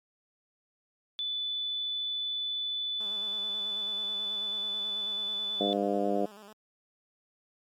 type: tone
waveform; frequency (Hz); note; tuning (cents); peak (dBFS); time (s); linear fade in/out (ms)
sine; 3487; A7; -16; -30; 1.19-5.73; 0
type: tone with vibrato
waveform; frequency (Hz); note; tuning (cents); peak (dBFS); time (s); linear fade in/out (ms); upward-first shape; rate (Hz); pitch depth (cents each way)
10% pulse; 207.7; G#3; 0; -40; 3-6.53; 5; square; 9.2; 62
type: harmonic tone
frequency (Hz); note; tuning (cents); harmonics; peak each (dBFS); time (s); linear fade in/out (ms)
100.8; G2; +49; 2 / 3 / 4 / 5 / 6 / 7; -33 / -33 / -33 / -33 / -33 / -33; 5.6-6.26; 10
effects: MP3 96 kbps